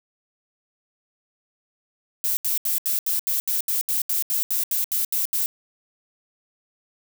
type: noise bursts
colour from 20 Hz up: violet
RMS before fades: -23 dBFS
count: 16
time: 2.24-5.46 s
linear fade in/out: 0 ms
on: 130 ms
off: 76 ms
effects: none